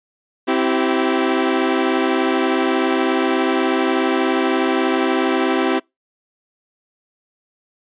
sawtooth chord, C major, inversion none, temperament equal with one note detuned, 261.6 / 329.6 / 386.2 Hz, C4 / E4 / G4, 0 / 0 / -26 cents, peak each -16 dBFS, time 0.47-5.8 s, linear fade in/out 20 ms, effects noise-tail reverb RT60 0.2 s tail -26 dB re dry + resampled to 8000 Hz

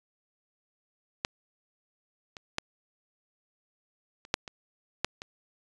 clicks, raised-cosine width 0.2 ms, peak -10 / -25 / -11 / -30 / -6 / -23 / -8 / -22 dBFS, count 8, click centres 1.249 / 2.368 / 2.584 / 4.251 / 4.341 / 4.478 / 5.046 / 5.219 s, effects resampled to 22050 Hz

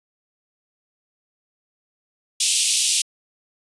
white band-pass noise, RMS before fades -20 dBFS, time 2.4-3.02 s, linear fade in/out 5 ms, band 2600 to 10000 Hz, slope 48 dB/octave, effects resampled to 24000 Hz

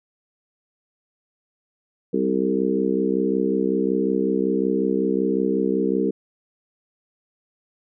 harmonic tone with a mistuned harmonic, 65.41 Hz, C2, in tune, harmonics 3 / 4 / 5 / 6 / 7, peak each -25 / -25 / -25 / -25 / -25 dBFS, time 2.13-6.11 s, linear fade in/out 10 ms, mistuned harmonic 7, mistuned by -15 cents, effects none

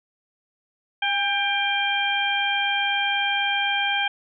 harmonic tone with a mistuned harmonic, 793 Hz, G5, 20 cents sharp, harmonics 1 / 2 / 3 / 4, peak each -26 / -26 / -26 / -26 dBFS, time 1.02-4.08 s, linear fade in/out 5 ms, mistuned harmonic 1, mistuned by +36 cents, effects none

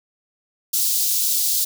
white high-pass noise, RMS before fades -20 dBFS, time 0.73-1.65 s, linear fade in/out 10 ms, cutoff 4000 Hz, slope 24 dB/octave, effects none

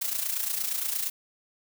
blue noise with amplitude modulation, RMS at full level -27 dBFS, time 0.01-1.1 s, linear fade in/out 10 ms, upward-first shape sine, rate 28.6 Hz, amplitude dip 65%, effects none

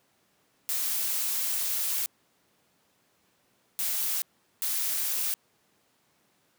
blue noise bursts at uneven times, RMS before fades -29 dBFS, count 3, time 0.69-2.06 / 3.79-4.22 / 4.62-5.34 s, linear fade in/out 0 ms, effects pink hiss -68 dBFS RMS until 6.58 s + high-pass 150 Hz 12 dB/octave

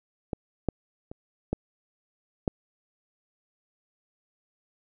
clicks, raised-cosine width 2 ms, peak -16 / -11 / -26 / -13 / -11 dBFS, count 5, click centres 0.332 / 0.687 / 1.115 / 1.53 / 2.478 s, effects none

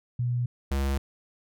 sine / square tone pair in turn, 122 / 68.47 Hz, B2 / C#2, -21 / -21 cents, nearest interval minor seventh, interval 1000 cents, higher first, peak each -24 / -25 dBFS, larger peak first, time 0.19-0.46 / 0.71-0.98 s, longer neither, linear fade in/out 5 ms, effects none

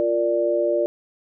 sine chord, Bb major, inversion second, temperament equal with one note detuned, 349.2 / 464 / 587.3 Hz, F4 / Bb4 / D5, 0 / -8 / 0 cents, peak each -23 / -26 / -20 dBFS, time 0-0.86 s, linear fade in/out 0 ms, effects none

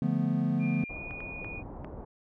triangle chord, B half-diminished seventh, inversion first, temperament equal, 146.83 / 174.61 / 220 / 246.9 Hz, D3 / F3 / A3 / B3, 0 / 0 / 0 / 0 cents, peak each -29 dBFS, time 0.02-0.84 s, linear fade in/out 2 ms
sine tone with pitch glide, 2400 to 2456 Hz, D7 to D#7, +37 to -23 cents, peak -39 dBFS, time 0.59-1.63 s, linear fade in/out 50 ms, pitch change +40 cents, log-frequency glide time 0.89-1 s
pink low-pass noise, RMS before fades -42 dBFS, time 0.89-2.05 s, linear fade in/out 10 ms, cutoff 920 Hz, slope 24 dB/octave
clicks, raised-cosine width 0.5 ms, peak -29 dBFS, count 4, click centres 1.109 / 1.205 / 1.446 / 1.846 s
effects none

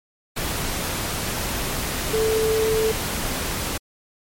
sine tone in noise, 440 Hz, A4, in tune, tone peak -18 dBFS, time 2.13-2.92 s, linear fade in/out 10 ms, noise pink, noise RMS -26 dBFS, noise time 0.36-3.78 s, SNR +5 dB, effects MP3 64 kbps

